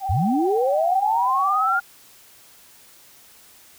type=tone with vibrato; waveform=sine; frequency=773 Hz; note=G5; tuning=24 cents flat; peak=-23 dBFS; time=0-1.81 s; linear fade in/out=50 ms; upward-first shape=sine; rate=18 Hz; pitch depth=51 cents each way
type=linear sweep; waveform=sine; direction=up; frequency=69.3 to 1426 Hz; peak=-18 dBFS; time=0.09-1.8 s; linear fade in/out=10 ms
effects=white hiss -50 dBFS RMS until 3.78 s